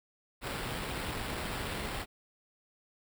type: noise with sample-and-hold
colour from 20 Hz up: pink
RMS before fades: -37 dBFS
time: 0.41-2.06 s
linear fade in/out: 50 ms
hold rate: 6300 Hz
effects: none